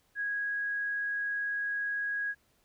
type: tone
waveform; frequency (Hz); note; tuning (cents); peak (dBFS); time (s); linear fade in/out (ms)
sine; 1653; G#6; -9; -30; 0.15-2.35; 50
effects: pink hiss -70 dBFS RMS until 2.64 s